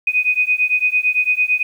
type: beating tone pair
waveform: sine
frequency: 2490 / 2498.9 Hz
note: D#7 / D#7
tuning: +1 / +7 cents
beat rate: 8.9 Hz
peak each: -17 dBFS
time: 0.07-1.63 s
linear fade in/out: 5 ms
effects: 8-bit